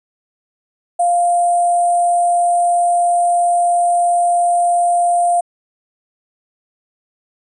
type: tone with sample-and-hold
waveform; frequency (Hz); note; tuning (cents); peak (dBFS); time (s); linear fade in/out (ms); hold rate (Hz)
sine; 698.5; F5; 0; -11; 0.99-5.41; 10; 8820
effects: resampled to 32000 Hz